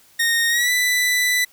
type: tone with pitch glide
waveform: sawtooth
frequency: 1853 to 1986 Hz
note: A#6 to B6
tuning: -11 to +9 cents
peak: -13 dBFS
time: 0.19-1.45 s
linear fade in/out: 10 ms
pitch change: +120 cents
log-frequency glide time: 0.49-0.71 s
effects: white hiss -53 dBFS RMS until 1.52 s